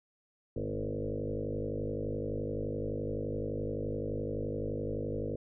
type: tone with frequency modulation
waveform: sine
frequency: 286.3 Hz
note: D4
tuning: 44 cents flat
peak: -32 dBFS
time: 0.56-5.36 s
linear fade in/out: 5 ms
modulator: 51.7 Hz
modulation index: 4.8
effects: none